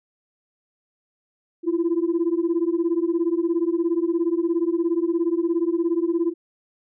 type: beating tone pair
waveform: sine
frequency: 329.6 / 346.6 Hz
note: E4 / F4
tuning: 0 / -13 cents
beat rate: 17 Hz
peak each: -21 dBFS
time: 1.63-6.34 s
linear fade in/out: 50 ms
effects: tanh soft clip ceiling -14 dBFS